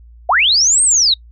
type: linear two-way sweep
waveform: sine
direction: up then down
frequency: 595 to 8670 to 3670 Hz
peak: -9 dBFS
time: 0.29-1.14 s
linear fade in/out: 5 ms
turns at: 0.83 s
effects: noise-tail reverb RT60 0.1 s tail -26 dB re dry + added 58 Hz sine -38 dBFS peak until 1.31 s